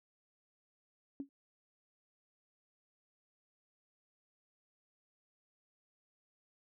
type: tone with exponential decay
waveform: sine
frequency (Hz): 277.2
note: C#4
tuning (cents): 0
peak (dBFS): -34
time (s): 1.2-1.29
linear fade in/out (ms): 1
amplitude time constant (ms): 19
effects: none